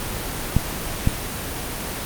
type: clicks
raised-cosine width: 5 ms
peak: -3 dBFS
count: 2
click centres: 0.566 / 1.074 s
effects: pink hiss -28 dBFS RMS until 2.05 s + Opus 24 kbps